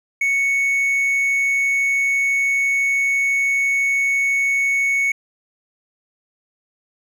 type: tone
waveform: triangle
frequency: 2217 Hz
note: C#7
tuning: in tune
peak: -14 dBFS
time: 0.21-5.12 s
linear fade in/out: 5 ms
effects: none